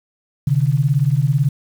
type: beating tone pair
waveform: sine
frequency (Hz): 130.81 / 148.81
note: C3 / D3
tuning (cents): 0 / +23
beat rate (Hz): 18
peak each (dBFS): -16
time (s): 0.47-1.49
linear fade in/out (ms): 5
effects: 7-bit